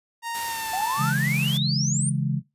sawtooth tone with pitch glide, 929 to 884.5 Hz, A#5 to A5, -6 to +9 cents, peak -25 dBFS, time 0.22-1.14 s, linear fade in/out 50 ms, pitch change -85 cents, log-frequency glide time 0.45-0.7 s
white noise, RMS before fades -35 dBFS, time 0.34-1.58 s, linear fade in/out 10 ms
sine exponential sweep, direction up, 721 to 9397 Hz, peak -25 dBFS, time 0.73-2.1 s, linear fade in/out 5 ms
sine chord, C# minor, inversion none, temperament equal, 138.59 / 164.81 / 207.7 Hz, C#3 / E3 / G#3, 0 / 0 / 0 cents, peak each -23 / -28 / -29 dBFS, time 0.97-2.42 s, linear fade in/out 50 ms
effects noise-tail reverb RT60 0.2 s tail -17 dB re dry + resampled to 32000 Hz

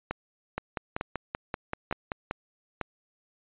two click trains, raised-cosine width 0.5 ms, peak -15 / -15 dBFS, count 4 / 10, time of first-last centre 0.11-2.813 / 0.58-2.311 s, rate 1.11 / 5.2 Hz, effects resampled to 8000 Hz

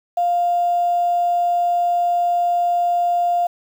sine tone with quantisation, 700 Hz, F5, 4 cents sharp, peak -15 dBFS, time 0.17-3.47 s, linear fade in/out 5 ms, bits 7, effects none

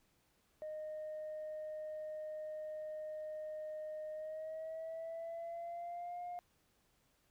sine tone with pitch glide, 617 to 708.7 Hz, D#5 to F5, -15 to +25 cents, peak -40 dBFS, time 0.62-6.39 s, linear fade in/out 0 ms, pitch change +240 cents, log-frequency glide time 4.12-6.21 s, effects tanh soft clip ceiling -39 dBFS + pink hiss -75 dBFS RMS until 7.3 s

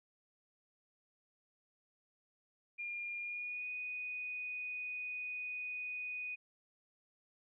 sine tone with pitch glide, 2411 to 2483 Hz, D7 to D#7, +45 to -4 cents, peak -39 dBFS, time 2.78-6.36 s, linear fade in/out 20 ms, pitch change +51 cents, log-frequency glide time 3.2-3.7 s, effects none

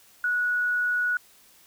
sine tone, 1465 Hz, F#6, 18 cents flat, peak -22 dBFS, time 0.24-1.17 s, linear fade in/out 2 ms, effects white hiss -56 dBFS RMS until 1.66 s

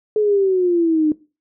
sine exponential sweep, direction down, 431.4 to 300.7 Hz, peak -13 dBFS, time 0.16-1.12 s, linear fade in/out 2 ms, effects noise-tail reverb RT60 0.3 s tail -20 dB re dry

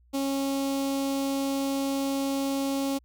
sawtooth tone with notch filter, 274.2 Hz, C#4, 19 cents flat, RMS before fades -28 dBFS, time 0.13-2.99 s, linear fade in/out 20 ms, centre 1700 Hz, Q 0.86, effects added 60 Hz sine -57 dBFS peak until 3.04 s

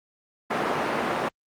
white band-pass noise, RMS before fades -26 dBFS, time 0.5-1.29 s, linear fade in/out 10 ms, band 190 to 1200 Hz, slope 12 dB/octave, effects Opus 32 kbps

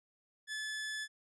sawtooth tone, 1728 Hz, A6, 32 cents flat, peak -34 dBFS, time 0.47-1.08 s, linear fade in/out 50 ms, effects resampled to 22050 Hz

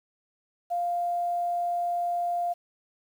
sine tone with quantisation, 698.5 Hz, F5, in tune, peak -25 dBFS, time 0.7-2.54 s, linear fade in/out 20 ms, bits 9, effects none

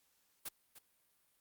white noise with echo, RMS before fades -42 dBFS, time 0.45-0.49 s, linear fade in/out 10 ms, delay 300 ms, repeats 1, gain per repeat -13 dB, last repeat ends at 0.79 s, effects white hiss -75 dBFS RMS until 1.4 s + Opus 48 kbps

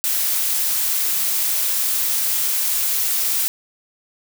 blue noise, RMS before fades -20 dBFS, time 0.04-3.48 s, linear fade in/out 0 ms, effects none

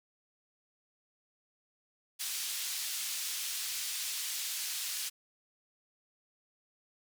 pink band-pass noise, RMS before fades -37 dBFS, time 2.19-5.1 s, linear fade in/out 20 ms, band 3500 to 16000 Hz, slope 12 dB/octave, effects none

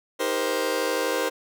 sawtooth chord, C minor seventh, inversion first, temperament just, 314 / 392.4 / 470.9 / 523.3 Hz, Eb4 / G4 / Bb4 / C5, +16 / +2 / +18 / 0 cents, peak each -28 / -27 / -24 / -23 dBFS, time 0.19-1.3 s, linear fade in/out 20 ms, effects none

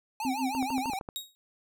square tone with vibrato, 830.6 Hz, G#5, in tune, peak -32 dBFS, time 0.2-0.99 s, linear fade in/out 2 ms, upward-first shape triangle, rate 6.3 Hz, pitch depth 210 cents each way
sine tone with tremolo, 261.6 Hz, C4, in tune, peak -26 dBFS, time 0.25-0.9 s, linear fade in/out 0 ms, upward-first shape sine, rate 6.3 Hz, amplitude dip 90%
click train, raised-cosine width 1 ms, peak -25 dBFS, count 8, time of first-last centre 0.55-1.088 s, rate 13 Hz
sawtooth tone with exponential decay, 3777 Hz, A#7, 22 cents sharp, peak -27 dBFS, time 1.16-1.35 s, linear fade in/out 0 ms, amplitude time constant 41 ms
effects none

